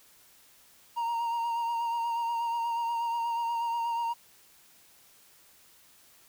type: tone with vibrato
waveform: triangle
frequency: 932.3 Hz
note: A#5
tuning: in tune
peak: -26 dBFS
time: 0.96-4.14 s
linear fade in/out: 20 ms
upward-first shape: sine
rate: 8.3 Hz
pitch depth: 25 cents each way
effects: white hiss -59 dBFS RMS until 6.28 s